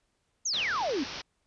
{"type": "exponential sweep", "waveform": "sine", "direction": "down", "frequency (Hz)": [6930, 245.2], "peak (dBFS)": -27, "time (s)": [0.45, 1.04], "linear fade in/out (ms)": 10}
{"type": "low-pass noise", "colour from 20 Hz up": "white", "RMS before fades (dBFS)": -40, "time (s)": [0.53, 1.22], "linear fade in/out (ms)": 10, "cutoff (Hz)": 5800, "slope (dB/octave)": 96}
{"effects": ["pink hiss -75 dBFS RMS until 1.46 s", "resampled to 22050 Hz"]}